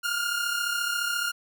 sawtooth tone pair together, 1400 / 1434.4 Hz, F6 / F6, +4 / +46 cents, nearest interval unison, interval 42 cents, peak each -24 / -27 dBFS, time 0.03-1.32 s, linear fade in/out 20 ms, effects none

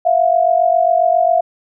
sine tone pair together, 663.6 / 711 Hz, E5 / F5, +11 / +31 cents, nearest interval minor second, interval 120 cents, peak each -13 dBFS, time 0.05-1.41 s, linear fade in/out 10 ms, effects none

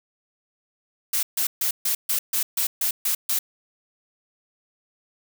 blue noise bursts, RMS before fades -23 dBFS, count 10, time 1.13-3.39 s, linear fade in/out 5 ms, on 100 ms, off 140 ms, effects none

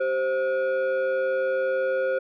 sine tone with frequency modulation, 526 Hz, C5, 9 cents sharp, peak -20 dBFS, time 0-2.19 s, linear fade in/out 10 ms, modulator 914 Hz, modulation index 0.65, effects tanh soft clip ceiling -19 dBFS

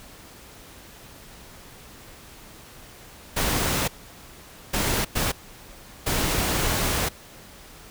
pink noise bursts at uneven times, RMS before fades -24 dBFS, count 4, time 3.36-3.88 / 4.73-5.05 / 5.15-5.32 / 6.06-7.09 s, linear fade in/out 10 ms, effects pink hiss -46 dBFS RMS until 7.9 s

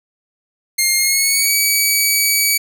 10% pulse tone with pitch glide, 2124 to 2276 Hz, C7 to C#7, +25 to +45 cents, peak -4 dBFS, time 0.78-2.58 s, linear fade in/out 10 ms, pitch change +120 cents, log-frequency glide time 0.96-1.54 s, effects none

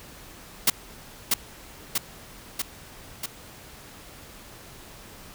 white noise with echo, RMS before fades -18 dBFS, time 0.67-0.7 s, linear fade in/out 5 ms, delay 640 ms, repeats 4, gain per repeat -3 dB, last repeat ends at 3.26 s, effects pink hiss -46 dBFS RMS until 5.34 s

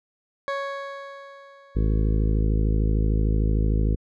20% pulse tone with exponential decay, 555 Hz, C#5, 2 cents sharp, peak -19 dBFS, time 0.48-2.42 s, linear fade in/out 0 ms, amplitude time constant 420 ms
harmonic tone, 53.3 Hz, G#1, 46 cents sharp, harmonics 1 / 2 / 3 / 4 / 5 / 6 / 7 / 8 / 9, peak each -20 / -26 / -30 / -32 / -34 / -36 / -37 / -38 / -39 dBFS, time 1.75-3.96 s, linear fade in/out 20 ms
effects low-pass 3000 Hz 12 dB/octave

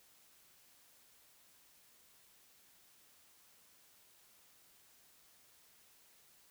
silence, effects white hiss -66 dBFS RMS until 6.5 s

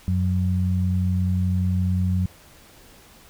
sine tone pair together, 91.55 / 183.1 Hz, F#2 / F#3, -18 / -18 cents, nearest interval octave, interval 1200 cents, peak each -20 / -24 dBFS, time 0.08-2.26 s, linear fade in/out 0 ms, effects pink hiss -50 dBFS RMS until 3.29 s

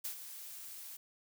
blue noise with ADSR envelope, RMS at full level -38 dBFS, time 0.04-0.97 s, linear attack 12 ms, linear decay 94 ms, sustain -10 dB, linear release 8 ms, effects none

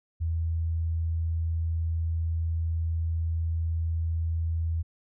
sine tone, 82.1 Hz, E2, 6 cents flat, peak -25 dBFS, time 0.2-4.83 s, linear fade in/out 20 ms, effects none

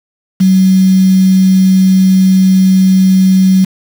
sine tone with quantisation, 188.5 Hz, F#3, 32 cents sharp, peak -4 dBFS, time 0.4-3.65 s, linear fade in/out 10 ms, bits 4, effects none

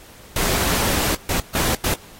pink noise bursts at uneven times, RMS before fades -21 dBFS, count 4, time 0.36-1.15 / 1.29-1.4 / 1.55-1.75 / 1.84-1.94 s, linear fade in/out 2 ms, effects pink hiss -45 dBFS RMS until 2.19 s + AAC 48 kbps

